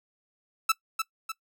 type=tone with echo; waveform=sawtooth; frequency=1318.5 Hz; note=E6; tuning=in tune; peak=-16 dBFS; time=0.69-0.72 s; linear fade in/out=5 ms; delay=300 ms; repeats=2; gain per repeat=-6 dB; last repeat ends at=1.32 s; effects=noise-tail reverb RT60 0.1 s tail -20 dB re dry